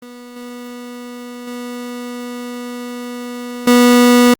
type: tone with level steps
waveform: 30% pulse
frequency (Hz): 244.1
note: B3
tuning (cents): -20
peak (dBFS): -30 / -26 / -22 / -4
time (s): 0.02-4.34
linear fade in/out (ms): 5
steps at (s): 0.36 / 1.47 / 3.67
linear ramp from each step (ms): 5
effects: Opus 32 kbps